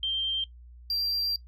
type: tone pair in turn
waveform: sine / triangle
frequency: 3155 / 4727 Hz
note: G7 / D8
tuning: +10 / +10 cents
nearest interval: perfect fifth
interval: 700 cents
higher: second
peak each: -25 dBFS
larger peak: neither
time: 0.03-0.44 / 0.9-1.36 s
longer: second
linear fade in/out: 2 ms
effects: noise-tail reverb RT60 0.1 s tail -18 dB re dry + added 60 Hz sine -46 dBFS peak until 1.47 s